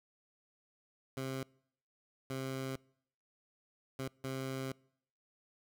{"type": "tone bursts at uneven times", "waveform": "15% pulse", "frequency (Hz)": 132.7, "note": "C3", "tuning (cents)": 25, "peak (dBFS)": -31, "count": 4, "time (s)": [[1.17, 1.43], [2.3, 2.76], [3.99, 4.08], [4.24, 4.72]], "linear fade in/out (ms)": 2, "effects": ["noise-tail reverb RT60 0.7 s tail -26 dB re dry"]}